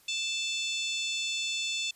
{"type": "harmonic tone", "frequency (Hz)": 880, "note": "A5", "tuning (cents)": 0, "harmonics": [3, 4, 5, 6, 7, 8, 9], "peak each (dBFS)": [-34, -33, -41, -44, -45, -40, -46], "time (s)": [0.08, 1.91], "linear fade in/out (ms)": 5, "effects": ["white hiss -61 dBFS RMS until 1.95 s", "resampled to 32000 Hz"]}